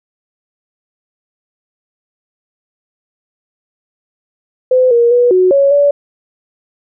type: tone with pitch steps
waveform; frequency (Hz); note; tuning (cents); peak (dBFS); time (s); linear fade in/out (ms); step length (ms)
sine; 510 / 471.6 / 486.7 / 368.5 / 556 / 573; C5 / A#4 / B4 / F#4 / C#5 / D5; -44 / +20 / -25 / -7 / +5 / -43; -6; 4.71-5.91; 5; 200
effects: none